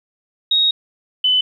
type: tone pair in turn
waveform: sine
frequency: 3764 / 3014 Hz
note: A#7 / F#7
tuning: +16 / +31 cents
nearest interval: major third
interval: 385 cents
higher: first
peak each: -12 dBFS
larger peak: neither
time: 0.51-0.71 / 1.24-1.41 s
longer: first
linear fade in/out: 5 ms
effects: 9-bit